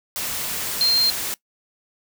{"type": "tone in noise", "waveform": "sine", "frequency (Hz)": 4186, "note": "C8", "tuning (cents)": 0, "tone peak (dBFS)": -15, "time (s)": [0.81, 1.1], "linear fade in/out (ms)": 0, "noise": "white", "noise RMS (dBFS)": -27, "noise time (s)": [0.16, 1.34], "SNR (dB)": 9, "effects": ["noise-tail reverb RT60 0.1 s tail -21 dB re dry"]}